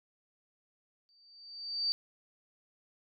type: tone with exponential growth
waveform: sine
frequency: 4624 Hz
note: D8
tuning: 28 cents flat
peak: -26 dBFS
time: 1.09-1.92 s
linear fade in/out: 0 ms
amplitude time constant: 180 ms
effects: none